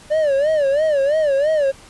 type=tone with vibrato; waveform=triangle; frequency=586 Hz; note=D5; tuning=4 cents flat; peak=-12 dBFS; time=0.1-1.72 s; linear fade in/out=20 ms; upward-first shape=sine; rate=3 Hz; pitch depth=140 cents each way; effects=pink hiss -44 dBFS RMS until 1.89 s + resampled to 24000 Hz